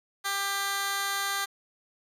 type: tone with high-pass filter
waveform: 15% pulse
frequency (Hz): 396.6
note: G4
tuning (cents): +20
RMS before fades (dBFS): -30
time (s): 0.24-1.46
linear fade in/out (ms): 20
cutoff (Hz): 1400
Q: 0.71
effects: resampled to 32000 Hz + 9-bit